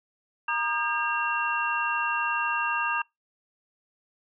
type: tone cluster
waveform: sine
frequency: 940 / 1218 / 1608 / 2736 Hz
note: A#5 / D#6 / G6 / F7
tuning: +14 / -37 / +44 / -36 cents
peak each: -30 dBFS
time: 0.48-3.02 s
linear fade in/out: 5 ms
effects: noise-tail reverb RT60 0.2 s tail -26 dB re dry